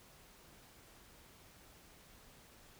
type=silence; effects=pink hiss -61 dBFS RMS until 2.79 s